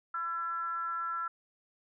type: tone with frequency modulation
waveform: sine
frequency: 1346 Hz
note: E6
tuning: 36 cents sharp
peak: -32 dBFS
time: 0.14-1.28 s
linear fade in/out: 5 ms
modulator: 334 Hz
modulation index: 0.44
effects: none